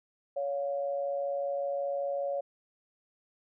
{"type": "tone pair together", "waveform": "sine", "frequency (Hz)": [560.8, 706], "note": ["C#5", "F5"], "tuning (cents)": [20, 19], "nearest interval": "major third", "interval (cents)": 399, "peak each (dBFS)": [-30, -38], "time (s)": [0.36, 2.41], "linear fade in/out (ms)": 10, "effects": []}